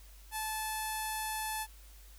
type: tone with low-pass filter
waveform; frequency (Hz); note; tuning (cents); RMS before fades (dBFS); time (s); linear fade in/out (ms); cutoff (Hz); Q
sawtooth; 870; A5; -20; -37; 0.31-1.67; 50; 11000; 4.9
effects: added 50 Hz sine -52 dBFS peak until 2.18 s + white hiss -60 dBFS RMS until 2.18 s